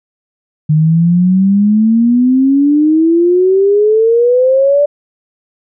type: exponential sweep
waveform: sine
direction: up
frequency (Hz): 151.1 to 587.3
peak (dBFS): -6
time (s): 0.69-4.86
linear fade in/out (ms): 10
effects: none